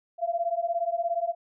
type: beating tone pair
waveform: sine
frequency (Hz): 674 / 691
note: E5 / F5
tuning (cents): +38 / -19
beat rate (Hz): 17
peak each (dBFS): -28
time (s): 0.18-1.35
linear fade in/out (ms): 50
effects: none